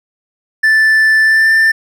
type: tone with pitch glide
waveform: triangle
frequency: 1760 to 1783.5 Hz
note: A6 to A6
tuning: 0 to +23 cents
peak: -5 dBFS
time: 0.63-1.72 s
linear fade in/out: 10 ms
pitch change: +23 cents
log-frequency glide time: 1.22-1.53 s
effects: none